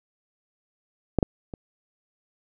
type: clicks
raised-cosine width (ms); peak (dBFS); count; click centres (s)
2; -6 / -6 / -22; 3; 1.187 / 1.228 / 1.538
effects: none